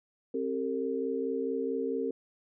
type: tone cluster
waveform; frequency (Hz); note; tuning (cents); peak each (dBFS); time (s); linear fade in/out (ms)
sine; 265.9 / 390.6 / 455.1; C4 / G4 / A#4; +28 / -6 / -42; -34 / -35 / -32; 0.34-2.11; 5
effects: none